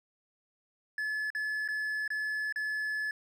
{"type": "tone with dropouts", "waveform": "triangle", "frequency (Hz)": 1719, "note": "A6", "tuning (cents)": -41, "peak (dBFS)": -29, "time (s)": [0.98, 3.11], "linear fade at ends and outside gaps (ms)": 2, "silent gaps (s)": [[1.303, 1.349], [1.678, 1.686], [2.078, 2.103], [2.525, 2.559]], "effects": []}